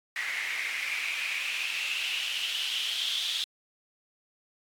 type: noise with band-pass filter sweep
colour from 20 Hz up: white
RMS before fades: -32 dBFS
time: 0.16-3.44 s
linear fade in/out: 0 ms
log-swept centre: 2000 to 3500 Hz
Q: 6.3
effects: AAC 64 kbps